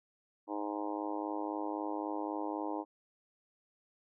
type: harmonic tone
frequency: 103.83 Hz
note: G#2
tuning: in tune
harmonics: 3 / 4 / 5 / 6 / 7 / 8 / 9 / 10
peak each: -38 / -45 / -44 / -46 / -46 / -43 / -43 / -49 dBFS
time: 0.47-2.85 s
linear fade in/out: 50 ms
effects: none